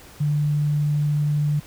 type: tone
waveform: sine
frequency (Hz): 147.9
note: D3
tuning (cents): +13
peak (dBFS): -18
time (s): 0.2-1.6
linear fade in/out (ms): 10
effects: added 60 Hz sine -53 dBFS peak until 1.66 s + pink hiss -46 dBFS RMS until 1.66 s